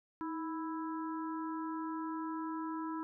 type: harmonic tone with a mistuned harmonic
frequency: 329.6 Hz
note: E4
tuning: in tune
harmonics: 1 / 3 / 4 / 5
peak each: -38 / -42 / -47 / -55 dBFS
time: 0.21-3.03 s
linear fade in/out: 0 ms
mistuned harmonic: 1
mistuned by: -66 cents
effects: none